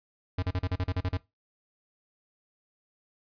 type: tone bursts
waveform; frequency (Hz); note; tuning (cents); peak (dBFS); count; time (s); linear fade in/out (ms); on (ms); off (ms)
square; 91.5; F#2; -19; -27; 10; 0.38-1.172; 5; 45; 38
effects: noise-tail reverb RT60 0.2 s tail -19 dB re dry + resampled to 11025 Hz